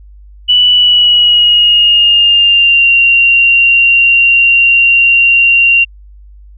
sine tone with pitch glide, 2961 to 2763 Hz, F#7 to F7, +1 to -19 cents, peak -4 dBFS, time 0.48-5.85 s, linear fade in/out 20 ms, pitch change -120 cents, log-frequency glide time 0.72-2.9 s, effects added 50 Hz sine -33 dBFS peak until 6.57 s

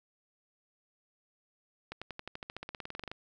accelerating click train, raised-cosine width 0.3 ms, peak -24 dBFS, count 20, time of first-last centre 1.92-3.115 s, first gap 96 ms, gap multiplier 0.95, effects none

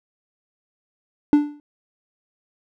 triangle tone with exponential decay, 293.7 Hz, D4, in tune, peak -6 dBFS, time 1.33-1.6 s, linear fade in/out 1 ms, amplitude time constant 58 ms, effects none

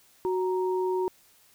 sine tone pair together, 370 / 933.2 Hz, F#4 / A#5, 0 / +2 cents, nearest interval octave + major third, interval 1602 cents, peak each -25 / -32 dBFS, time 0.25-1.08 s, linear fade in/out 0 ms, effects white hiss -60 dBFS RMS until 1.54 s

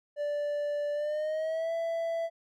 triangle tone with pitch glide, 585 to 664.3 Hz, D5 to E5, -7 to +13 cents, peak -27 dBFS, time 0.16-2.3 s, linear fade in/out 50 ms, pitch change +220 cents, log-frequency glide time 0.93-1.73 s, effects none

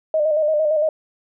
sine tone with vibrato, 614 Hz, D#5, 23 cents flat, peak -15 dBFS, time 0.14-0.89 s, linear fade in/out 2 ms, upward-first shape square, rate 8.8 Hz, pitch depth 46 cents each way, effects none

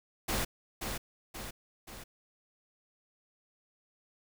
pink noise with echo, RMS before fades -32 dBFS, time 0.28-0.45 s, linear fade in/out 10 ms, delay 530 ms, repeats 3, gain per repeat -5 dB, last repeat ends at 2.04 s, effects none

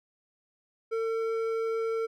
sine tone with hard clipping, 451.1 Hz, A4, 43 cents sharp, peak -29 dBFS, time 0.91-2.07 s, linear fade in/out 20 ms, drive 8 dB, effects none

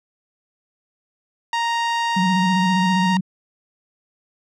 sawtooth tone, 932.3 Hz, A#5, in tune, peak -15 dBFS, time 1.53-3.17 s, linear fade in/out 2 ms
sine tone with vibrato, 185 Hz, F#3, in tune, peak -17 dBFS, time 2.16-3.21 s, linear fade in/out 10 ms, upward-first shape square, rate 15 Hz, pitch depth 53 cents each way
effects low-pass 5000 Hz 12 dB/octave

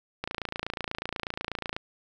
click train, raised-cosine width 0.3 ms, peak -15 dBFS, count 44, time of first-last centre 0.24-1.765 s, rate 28.2 Hz, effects none

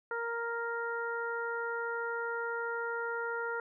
harmonic tone, 466.2 Hz, A#4, in tune, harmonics 1 / 2 / 3 / 4, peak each -37 / -40 / -36 / -46 dBFS, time 0.11-3.6 s, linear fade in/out 2 ms, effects none

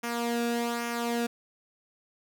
sawtooth tone with flanger, 236 Hz, A#3, 22 cents sharp, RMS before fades -30 dBFS, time 0.03-1.27 s, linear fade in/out 10 ms, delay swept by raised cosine 0.24 to 0.98 ms, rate 1.2 Hz, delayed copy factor -0.6, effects none

